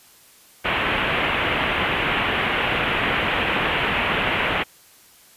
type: low-pass noise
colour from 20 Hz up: white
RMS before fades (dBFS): -22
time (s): 0.64-4.64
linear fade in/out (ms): 20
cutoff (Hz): 3000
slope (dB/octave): 48
effects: white hiss -51 dBFS RMS until 5.36 s + resampled to 32000 Hz